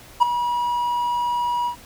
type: tone with ADSR envelope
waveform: triangle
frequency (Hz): 965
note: B5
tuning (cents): -40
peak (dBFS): -6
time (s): 0.2-1.76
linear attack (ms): 24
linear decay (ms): 9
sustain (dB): -12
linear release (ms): 94
effects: pink hiss -45 dBFS RMS until 1.85 s